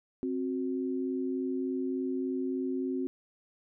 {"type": "tone pair together", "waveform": "sine", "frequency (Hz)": [263.9, 367.3], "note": ["C4", "F#4"], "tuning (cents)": [15, -13], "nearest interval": "tritone", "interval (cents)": 572, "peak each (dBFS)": [-31, -34], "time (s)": [0.23, 3.07], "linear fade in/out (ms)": 0, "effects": []}